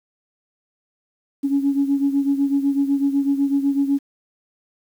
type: beating tone pair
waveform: sine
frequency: 277.2 / 285.2 Hz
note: C#4 / C#4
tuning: 0 / +49 cents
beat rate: 8 Hz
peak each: -17 / -22 dBFS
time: 1.43-3.99 s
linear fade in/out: 20 ms
effects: tanh soft clip ceiling -9 dBFS + 8-bit